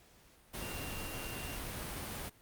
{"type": "tone in noise", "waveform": "sine", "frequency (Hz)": 2770, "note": "F7", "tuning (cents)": -15, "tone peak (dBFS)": -47, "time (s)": [0.6, 1.58], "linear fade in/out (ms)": 20, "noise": "pink", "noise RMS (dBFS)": -41, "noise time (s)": [0.53, 2.3], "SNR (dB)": -9, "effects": ["pink hiss -63 dBFS RMS until 2.41 s", "Opus 48 kbps"]}